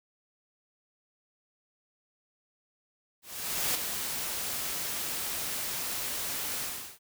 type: noise with ADSR envelope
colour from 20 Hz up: white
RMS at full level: -28 dBFS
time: 3.22-6.99 s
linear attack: 530 ms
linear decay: 3 ms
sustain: -6 dB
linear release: 380 ms
effects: none